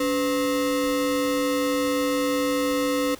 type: ring-modulated tone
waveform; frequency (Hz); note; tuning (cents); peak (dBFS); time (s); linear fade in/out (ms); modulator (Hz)
square; 394.3; G4; +10; -19; 0-3.15; 5; 110
effects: pink hiss -45 dBFS RMS until 3.19 s